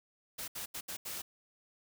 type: noise bursts at uneven times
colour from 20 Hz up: white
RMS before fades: -41 dBFS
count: 5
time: 0.38-0.48 / 0.55-0.66 / 0.74-0.81 / 0.88-0.97 / 1.05-1.22 s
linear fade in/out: 10 ms
effects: none